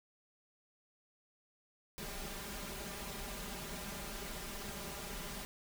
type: noise with comb filter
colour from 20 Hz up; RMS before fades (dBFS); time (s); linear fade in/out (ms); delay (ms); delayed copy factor
pink; -44; 1.98-5.45; 0; 5; +0.85
effects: none